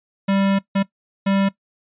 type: tone bursts at uneven times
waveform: square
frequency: 196 Hz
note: G3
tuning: in tune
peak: -16 dBFS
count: 3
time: 0.28-0.59 / 0.75-0.83 / 1.26-1.49 s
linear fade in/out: 10 ms
effects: noise-tail reverb RT60 0.1 s tail -19 dB re dry + resampled to 8000 Hz